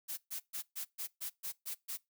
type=noise bursts; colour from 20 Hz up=blue; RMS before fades=-40 dBFS; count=9; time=0.08-1.975 s; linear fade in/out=20 ms; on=95 ms; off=130 ms; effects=noise-tail reverb RT60 0.2 s tail -22 dB re dry